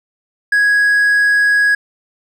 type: tone with hard clipping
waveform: triangle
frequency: 1661.2 Hz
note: G#6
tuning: in tune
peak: -10 dBFS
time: 0.52-1.75 s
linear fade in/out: 5 ms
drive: 5 dB
effects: none